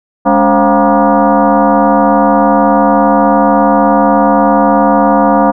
sine tone with frequency modulation, 207.7 Hz, G#3, in tune, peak -5 dBFS, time 0.25-5.52 s, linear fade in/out 20 ms, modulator 246 Hz, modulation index 3.7, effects none

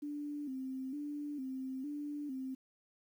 sine tone with vibrato, 277.2 Hz, C#4, in tune, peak -38 dBFS, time 0.02-2.55 s, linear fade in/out 10 ms, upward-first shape square, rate 1.1 Hz, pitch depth 94 cents each way, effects 11-bit

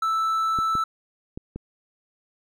triangle tone, 1318.5 Hz, E6, in tune, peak -19 dBFS, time 0.02-0.84 s, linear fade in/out 5 ms
clicks, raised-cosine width 3 ms, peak -20 dBFS, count 4, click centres 0.588 / 0.753 / 1.375 / 1.56 s
effects none

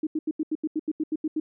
sine tone bursts, 311.1 Hz, D#4, in tune, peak -23 dBFS, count 12, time 0.03-1.4 s, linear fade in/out 5 ms, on 39 ms, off 82 ms, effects none

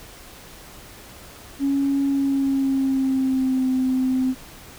sine tone with pitch glide, 277.2 to 258.6 Hz, C#4 to C4, 0 to -20 cents, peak -17 dBFS, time 1.59-4.35 s, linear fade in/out 50 ms, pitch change -120 cents, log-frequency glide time 2.08-3.68 s, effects tanh soft clip ceiling -13 dBFS + pink hiss -43 dBFS RMS until 4.78 s

